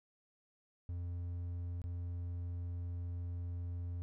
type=tone with dropouts; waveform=triangle; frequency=87.31 Hz; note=F2; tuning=in tune; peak=-36 dBFS; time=0.89-4.02 s; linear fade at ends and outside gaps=0 ms; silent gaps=1.817-1.84 s; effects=none